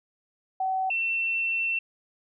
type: tone pair in turn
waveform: sine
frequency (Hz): 758 / 2696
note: F#5 / E7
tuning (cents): +42 / +38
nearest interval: octave + minor seventh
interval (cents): 2196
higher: second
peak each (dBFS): -24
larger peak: neither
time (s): 0.6-0.9 / 0.9-1.79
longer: second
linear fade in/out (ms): 5
effects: none